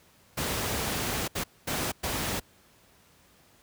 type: noise bursts at uneven times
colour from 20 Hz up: pink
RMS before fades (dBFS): -30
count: 4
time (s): 0.37-1.28 / 1.35-1.44 / 1.67-1.92 / 2.03-2.4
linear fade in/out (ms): 10
effects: pink hiss -60 dBFS RMS until 3.62 s + high-pass 60 Hz 12 dB/octave